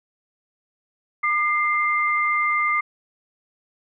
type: tone pair together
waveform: sine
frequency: 1204.6 / 2093 Hz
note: D6 / C7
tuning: +44 / 0 cents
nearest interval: minor seventh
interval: 956 cents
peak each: -21 dBFS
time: 1.23-2.81 s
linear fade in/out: 10 ms
effects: none